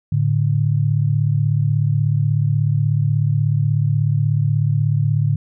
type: tone pair together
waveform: sine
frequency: 109.36 / 145.8 Hz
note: A2 / D3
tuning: -10 / -12 cents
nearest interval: perfect fourth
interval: 498 cents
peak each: -17 dBFS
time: 0.12-5.36 s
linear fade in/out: 5 ms
effects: none